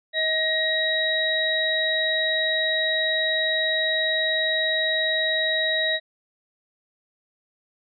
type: tone cluster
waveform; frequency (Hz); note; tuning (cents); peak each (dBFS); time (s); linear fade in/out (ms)
sine; 635 / 1889 / 3830; D#5 / A#6 / A#7; +35 / +22 / +46; -27 / -24 / -24; 0.13-6; 50
effects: none